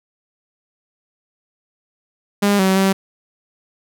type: tone with pitch steps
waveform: sawtooth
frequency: 202.7 / 190 / 193 Hz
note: G#3 / F#3 / G3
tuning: -42 / +46 / -27 cents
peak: -9 dBFS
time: 2.42-2.93 s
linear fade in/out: 10 ms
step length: 170 ms
effects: none